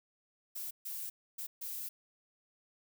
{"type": "noise bursts at uneven times", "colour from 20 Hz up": "violet", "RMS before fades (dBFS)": -41, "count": 4, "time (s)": [[0.55, 0.71], [0.85, 1.1], [1.38, 1.47], [1.61, 1.89]], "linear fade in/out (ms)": 10, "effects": []}